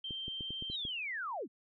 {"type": "tone", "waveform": "sine", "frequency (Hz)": 3141, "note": "G7", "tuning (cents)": 3, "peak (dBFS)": -38, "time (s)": [0.04, 0.76], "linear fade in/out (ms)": 5}
{"type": "clicks", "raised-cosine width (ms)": 3, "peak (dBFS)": -32, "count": 7, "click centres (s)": [0.108, 0.281, 0.408, 0.506, 0.624, 0.7, 0.852]}
{"type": "linear sweep", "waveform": "sine", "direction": "down", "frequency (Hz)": [4100, 168.2], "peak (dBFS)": -36, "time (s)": [0.7, 1.48], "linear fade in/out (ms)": 50}
{"effects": []}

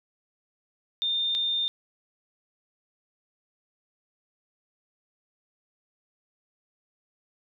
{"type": "tone pair in turn", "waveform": "sine", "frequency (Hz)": [3620, 3620], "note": ["A7", "A7"], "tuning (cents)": [48, 48], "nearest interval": "unison", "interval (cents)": 0, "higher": "neither", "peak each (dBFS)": -24, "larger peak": "neither", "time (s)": [[1.02, 1.35], [1.35, 1.68]], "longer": "neither", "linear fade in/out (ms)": 0, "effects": []}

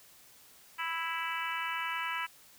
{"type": "harmonic tone", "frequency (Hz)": 329.6, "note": "E4", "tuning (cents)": 0, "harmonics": [3, 4, 5, 6, 7, 8, 9], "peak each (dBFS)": [-38, -39, -40, -41, -41, -42, -43], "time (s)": [0.78, 2.27], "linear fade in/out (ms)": 20, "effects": ["white hiss -58 dBFS RMS until 2.58 s"]}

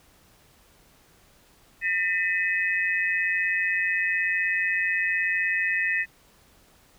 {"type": "tone cluster", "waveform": "sine", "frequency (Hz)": [1808, 1989, 2545], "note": ["A6", "B6", "D#7"], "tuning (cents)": [47, 12, 39], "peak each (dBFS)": [-25, -27, -29], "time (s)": [1.81, 6.06], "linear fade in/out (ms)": 50, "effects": ["pink hiss -58 dBFS RMS until 6.98 s"]}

